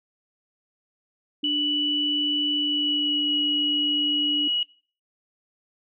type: tone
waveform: sine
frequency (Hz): 293.7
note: D4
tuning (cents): 0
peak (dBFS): -27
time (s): 1.43-4.48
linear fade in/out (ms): 5
type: tone with pitch glide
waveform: sine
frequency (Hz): 2960 to 2913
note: F#7 to F#7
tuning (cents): 0 to -28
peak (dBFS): -22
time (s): 1.44-4.63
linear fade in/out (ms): 2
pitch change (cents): -28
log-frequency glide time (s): 2.56-3.34
effects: noise-tail reverb RT60 0.4 s tail -20 dB re dry